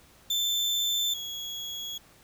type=tone pair in turn; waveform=35% pulse; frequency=3543 / 3336 Hz; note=A7 / G#7; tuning=+11 / +7 cents; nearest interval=minor second; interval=104 cents; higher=first; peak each=-23 / -32 dBFS; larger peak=first; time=0.3-1.14 / 1.14-1.98 s; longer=neither; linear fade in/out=5 ms; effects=pink hiss -57 dBFS RMS until 2.23 s